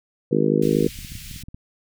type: harmonic tone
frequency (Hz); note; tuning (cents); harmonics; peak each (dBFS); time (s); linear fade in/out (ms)
52.3; G#1; +13; 3 / 4 / 5 / 6 / 7 / 8 / 9; -24 / -24 / -24 / -24 / -24 / -24 / -24; 0.31-0.88; 10
type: band-stop noise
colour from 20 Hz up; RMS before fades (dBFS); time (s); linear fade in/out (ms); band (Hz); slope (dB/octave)
pink; -38; 0.62-1.43; 5; 160 to 2200; 24
type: clicks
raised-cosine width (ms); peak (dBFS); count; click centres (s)
5; -26; 12; 0.757 / 0.825 / 0.887 / 0.989 / 1.048 / 1.12 / 1.154 / 1.313 / 1.361 / 1.436 / 1.485 / 1.545
effects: none